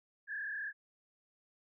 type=tone with frequency modulation; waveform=sine; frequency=1674 Hz; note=G#6; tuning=13 cents sharp; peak=-37 dBFS; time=0.27-0.73 s; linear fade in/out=50 ms; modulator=34.9 Hz; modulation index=2.1; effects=none